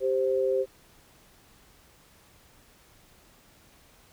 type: tone pair together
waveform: sine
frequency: 391.2 / 523.3 Hz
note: G4 / C5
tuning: -4 / 0 cents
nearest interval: perfect fourth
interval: 504 cents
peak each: -26 / -25 dBFS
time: 0-0.66 s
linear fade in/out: 50 ms
effects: pink hiss -58 dBFS RMS until 4.12 s